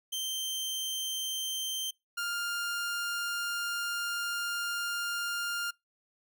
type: tone pair in turn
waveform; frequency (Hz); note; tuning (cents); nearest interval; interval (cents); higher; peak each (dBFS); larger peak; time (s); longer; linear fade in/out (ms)
sawtooth; 3129 / 1403.5; G7 / F6; -4 / +8; octave + major second; 1388; first; -29 / -28; second; 0.12-1.91 / 2.17-5.71; second; 10
effects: noise-tail reverb RT60 0.2 s tail -26 dB re dry